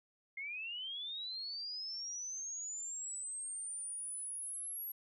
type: linear sweep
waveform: sine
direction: up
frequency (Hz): 2106 to 11570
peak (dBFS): -40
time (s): 0.37-4.92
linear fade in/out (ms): 5
effects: none